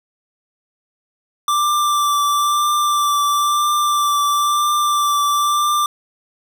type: tone with vibrato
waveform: square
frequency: 1176 Hz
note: D6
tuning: 2 cents sharp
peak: -15 dBFS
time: 1.48-5.86 s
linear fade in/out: 2 ms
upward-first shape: triangle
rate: 1 Hz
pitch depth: 19 cents each way
effects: none